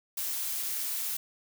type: noise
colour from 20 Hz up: blue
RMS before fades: -33 dBFS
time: 0.17-1.17 s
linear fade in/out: 5 ms
effects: none